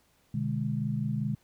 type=chord; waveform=sine; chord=G# diminished; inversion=first; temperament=just; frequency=124.59 / 149.51 / 207.7 Hz; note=B2 / D3 / G#3; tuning=+16 / +31 / 0 cents; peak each=-32 dBFS; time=0.34-1.35 s; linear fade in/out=5 ms; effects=pink hiss -67 dBFS RMS until 1.43 s